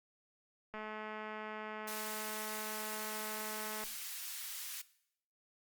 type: click train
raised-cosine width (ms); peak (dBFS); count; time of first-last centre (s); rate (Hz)
0.5; -30; 667; 0.74-3.838; 215
type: high-pass noise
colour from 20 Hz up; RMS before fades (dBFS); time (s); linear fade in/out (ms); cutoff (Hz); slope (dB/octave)
white; -44; 1.87-4.82; 10; 1600; 12
effects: noise-tail reverb RT60 0.7 s tail -18 dB re dry + Opus 48 kbps